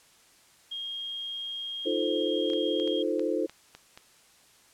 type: tone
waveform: sine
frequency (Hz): 3240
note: G#7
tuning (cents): -43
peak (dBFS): -33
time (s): 0.71-3.03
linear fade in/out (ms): 10
type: chord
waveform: sine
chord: F dominant seventh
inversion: third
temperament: equal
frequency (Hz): 311.1 / 349.2 / 440 / 523.3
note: Eb4 / F4 / A4 / C5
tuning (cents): 0 / 0 / 0 / 0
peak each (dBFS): -31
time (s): 1.85-3.47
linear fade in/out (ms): 20
type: clicks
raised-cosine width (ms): 0.2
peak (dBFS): -27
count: 8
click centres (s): 2.501 / 2.534 / 2.799 / 2.876 / 3.195 / 3.496 / 3.75 / 3.975
effects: white hiss -59 dBFS RMS until 4.73 s + low-pass 10000 Hz 12 dB/octave

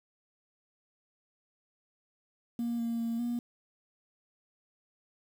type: tone with pitch steps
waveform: sine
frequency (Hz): 235.5 / 232.1 / 230.8 / 239.1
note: A#3 / A#3 / A#3 / A#3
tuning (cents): +18 / -7 / -17 / +44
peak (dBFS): -28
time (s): 2.59-3.39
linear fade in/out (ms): 2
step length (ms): 200
effects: tanh soft clip ceiling -28 dBFS + 9-bit

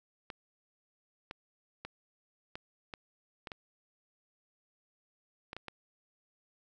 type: clicks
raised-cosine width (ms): 0.3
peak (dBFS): -25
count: 10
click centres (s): 0.302 / 1.311 / 1.85 / 2.555 / 2.938 / 3.472 / 3.518 / 5.531 / 5.566 / 5.683
effects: none

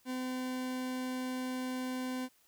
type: tone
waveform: 40% pulse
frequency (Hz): 255.4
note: C4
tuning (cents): -42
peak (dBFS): -34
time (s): 0.05-2.29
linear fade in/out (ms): 50
effects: white hiss -68 dBFS RMS until 2.47 s

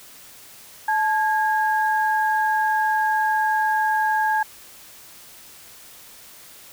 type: tone pair together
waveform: sine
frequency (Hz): 866.1 / 1636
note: A5 / G#6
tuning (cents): -28 / -26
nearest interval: major seventh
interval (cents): 1102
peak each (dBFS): -19 / -23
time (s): 0.88-4.43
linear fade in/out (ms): 5
effects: white hiss -45 dBFS RMS until 6.72 s

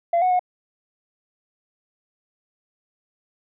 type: tone with pitch steps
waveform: sine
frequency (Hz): 684 / 735 / 726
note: F5 / F#5 / F#5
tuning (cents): -36 / -12 / -33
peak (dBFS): -14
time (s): 0.13-0.394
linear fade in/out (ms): 5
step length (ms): 88
effects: tanh soft clip ceiling -14 dBFS

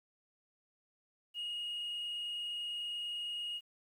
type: tone with frequency modulation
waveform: sine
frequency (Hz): 2873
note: F7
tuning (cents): +48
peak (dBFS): -35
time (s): 1.34-3.61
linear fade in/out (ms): 50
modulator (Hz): 28.9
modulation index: 0.83
effects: tanh soft clip ceiling -35 dBFS + 11-bit

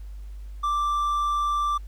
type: tone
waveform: triangle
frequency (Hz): 1174.7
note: D6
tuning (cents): 0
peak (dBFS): -20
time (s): 0.63-1.78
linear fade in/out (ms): 10
effects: added 50 Hz sine -35 dBFS peak until 1.87 s + pink hiss -61 dBFS RMS until 1.87 s

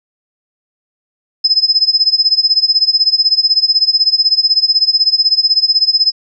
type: tone with tremolo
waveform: sine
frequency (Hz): 5100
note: D#8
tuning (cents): +42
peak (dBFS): -5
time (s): 1.44-6.12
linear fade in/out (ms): 10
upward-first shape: sine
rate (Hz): 16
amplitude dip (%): 90
effects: none

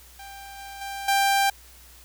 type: tone with level steps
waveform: sawtooth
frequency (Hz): 790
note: G5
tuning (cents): +13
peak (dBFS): -36 / -34 / -28 / -15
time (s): 0.19-1.5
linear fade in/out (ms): 5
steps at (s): 0.58 / 0.81 / 1.08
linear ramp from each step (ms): 5
effects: added 60 Hz sine -51 dBFS peak until 2.04 s + white hiss -51 dBFS RMS until 2.04 s

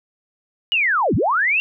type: linear two-way sweep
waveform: sine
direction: down then up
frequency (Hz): 2960 to 74.2 to 2783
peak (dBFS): -15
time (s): 0.72-1.6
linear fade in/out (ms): 0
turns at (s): 1.15
effects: none

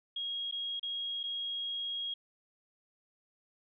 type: tone with dropouts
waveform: sine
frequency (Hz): 3281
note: G#7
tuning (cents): -22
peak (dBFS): -34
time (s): 0.16-2.14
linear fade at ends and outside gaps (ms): 5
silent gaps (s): 0.513-0.523 / 0.796-0.829 / 1.232-1.237
effects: none

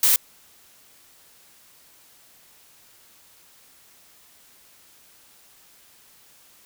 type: noise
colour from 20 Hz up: blue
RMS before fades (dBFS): -17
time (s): 0.03-0.16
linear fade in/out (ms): 2
effects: white hiss -54 dBFS RMS until 6.65 s

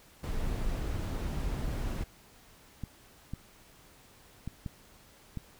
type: noise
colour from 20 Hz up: brown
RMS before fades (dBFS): -33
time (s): 0.23-2.04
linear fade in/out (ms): 10
type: clicks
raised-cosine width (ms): 5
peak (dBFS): -24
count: 5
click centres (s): 2.837 / 3.336 / 4.476 / 4.662 / 5.373
effects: pink hiss -58 dBFS RMS until 5.59 s

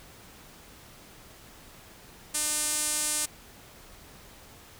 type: tone with band-pass filter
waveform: sawtooth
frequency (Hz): 301.3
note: D4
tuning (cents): +44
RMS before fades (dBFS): -29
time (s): 2.34-3.26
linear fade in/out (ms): 10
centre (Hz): 8900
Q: 2.3
effects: pink hiss -51 dBFS RMS until 4.79 s

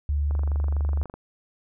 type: tone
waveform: sine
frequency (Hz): 72.6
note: D2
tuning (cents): -19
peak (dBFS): -21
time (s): 0.09-1.03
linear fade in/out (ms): 0
type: click train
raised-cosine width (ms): 1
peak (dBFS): -25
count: 21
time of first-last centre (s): 0.31-1.14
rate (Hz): 24.1
effects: none

